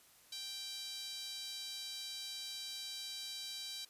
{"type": "tone with high-pass filter", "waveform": "sawtooth", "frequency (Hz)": 784, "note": "G5", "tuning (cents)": 0, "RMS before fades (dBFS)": -45, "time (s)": [0.32, 3.85], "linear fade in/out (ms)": 5, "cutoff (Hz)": 4000, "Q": 3.4, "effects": ["white hiss -64 dBFS RMS until 3.89 s", "resampled to 32000 Hz"]}